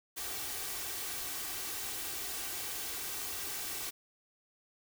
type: noise with comb filter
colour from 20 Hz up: white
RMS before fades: -39 dBFS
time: 0.16-3.91 s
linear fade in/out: 20 ms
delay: 2.6 ms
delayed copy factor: +0.55
effects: none